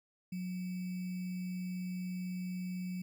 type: tone with sample-and-hold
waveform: sine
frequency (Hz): 182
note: F#3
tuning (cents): -28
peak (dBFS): -36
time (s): 0.32-3.02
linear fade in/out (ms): 5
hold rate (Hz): 2450
effects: none